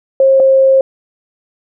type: tone pair in turn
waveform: sine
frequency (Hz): 536 / 534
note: C5 / C5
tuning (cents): +42 / +35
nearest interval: unison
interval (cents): 7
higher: first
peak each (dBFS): -5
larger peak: neither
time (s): 0.2-0.4 / 0.4-0.81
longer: second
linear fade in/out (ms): 2
effects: none